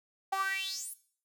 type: tone with high-pass filter sweep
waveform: sawtooth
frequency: 385.6 Hz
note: G4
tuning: 28 cents flat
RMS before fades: -35 dBFS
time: 0.32-0.94 s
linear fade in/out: 10 ms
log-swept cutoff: 790 to 12000 Hz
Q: 7.5
effects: noise-tail reverb RT60 0.5 s tail -17 dB re dry